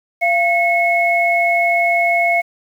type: tone pair together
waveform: sine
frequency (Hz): 688 / 2187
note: F5 / C#7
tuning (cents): -26 / -24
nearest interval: octave + minor sixth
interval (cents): 2002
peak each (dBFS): -15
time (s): 0.21-2.42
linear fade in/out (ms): 20
effects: 7-bit